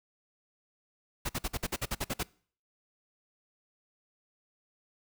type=noise bursts; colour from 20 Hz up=pink; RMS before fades=-32 dBFS; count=11; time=1.25-2.233 s; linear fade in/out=10 ms; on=43 ms; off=51 ms; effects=noise-tail reverb RT60 0.5 s tail -24 dB re dry